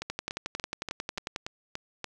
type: two click trains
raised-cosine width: 0.2 ms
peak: -15 / -17 dBFS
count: 15 / 8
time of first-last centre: 0.1-1.361 / 0.02-2.043 s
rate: 11.1 / 3.46 Hz
effects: none